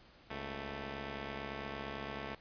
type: tone pair together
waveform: 5% pulse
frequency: 68.91 / 220.6 Hz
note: C#2 / A3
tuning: -10 / +5 cents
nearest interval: octave + minor sixth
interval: 2015 cents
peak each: -32 / -32 dBFS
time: 0.3-2.35 s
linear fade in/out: 5 ms
effects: pink hiss -61 dBFS RMS until 2.4 s + resampled to 11025 Hz